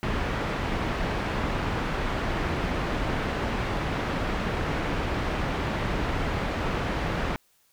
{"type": "low-pass noise", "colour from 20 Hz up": "pink", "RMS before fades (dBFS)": -28, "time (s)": [0.03, 7.36], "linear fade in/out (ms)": 0, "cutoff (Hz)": 2300, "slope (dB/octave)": 12, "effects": ["white hiss -65 dBFS RMS until 7.72 s"]}